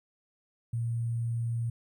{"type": "tone with sample-and-hold", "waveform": "sine", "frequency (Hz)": 116.54, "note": "A#2", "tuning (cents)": 0, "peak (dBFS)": -28, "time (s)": [0.73, 1.7], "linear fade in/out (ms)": 5, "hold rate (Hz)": 8820, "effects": []}